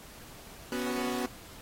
sawtooth chord, B suspended second, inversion none, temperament equal, 246.9 / 277.2 / 370 Hz, B3 / C#4 / F#4, 0 / 0 / 0 cents, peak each -29 / -34 / -32 dBFS, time 0.72-1.26 s, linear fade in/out 2 ms, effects pink hiss -50 dBFS RMS until 1.61 s + AAC 48 kbps

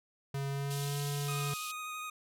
square tone with pitch glide, 138.59 to 143.39 Hz, C#3 to D3, 0 to -41 cents, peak -34 dBFS, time 0.34-1.54 s, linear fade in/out 5 ms, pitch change +59 cents, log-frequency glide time 0.48-1.01 s
pink band-pass noise, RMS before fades -44 dBFS, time 0.7-1.72 s, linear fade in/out 10 ms, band 2800 to 14000 Hz, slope 48 dB/octave
25% pulse tone with vibrato, 1244.5 Hz, D#6, in tune, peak -35 dBFS, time 1.28-2.1 s, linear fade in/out 5 ms, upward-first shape sine, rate 12 Hz, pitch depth 13 cents each way
effects none

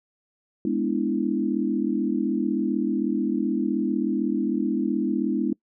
sine chord, E dominant seventh, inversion first, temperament equal, 207.7 / 246.9 / 293.7 / 329.6 Hz, G#3 / B3 / D4 / E4, 0 / 0 / 0 / 0 cents, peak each -27 dBFS, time 0.65-5.53 s, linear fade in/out 2 ms, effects noise-tail reverb RT60 0.1 s tail -24 dB re dry

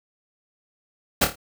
pink noise with echo, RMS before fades -17 dBFS, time 1.21-1.25 s, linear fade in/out 10 ms, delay 27 ms, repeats 4, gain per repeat -7 dB, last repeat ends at 1.358 s, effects none

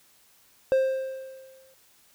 triangle tone with exponential decay, 528 Hz, C5, 16 cents sharp, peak -15 dBFS, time 0.72-1.74 s, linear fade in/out 0 ms, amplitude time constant 220 ms, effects white hiss -60 dBFS RMS until 2.14 s

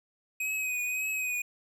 square tone with vibrato, 2515 Hz, D#7, 18 cents sharp, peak -30 dBFS, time 0.4-1.42 s, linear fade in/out 5 ms, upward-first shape triangle, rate 1.8 Hz, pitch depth 43 cents each way, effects none

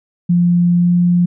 sine tone with pitch glide, 174.61 to 175.72 Hz, F3 to F3, 0 to +11 cents, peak -9 dBFS, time 0.29-1.26 s, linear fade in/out 10 ms, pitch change +11 cents, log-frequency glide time 0.77-0.91 s, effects none

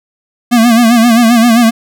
square tone with vibrato, 233.1 Hz, A#3, in tune, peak -5 dBFS, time 0.51-1.71 s, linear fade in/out 20 ms, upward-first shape sine, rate 7.6 Hz, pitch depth 84 cents each way, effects none

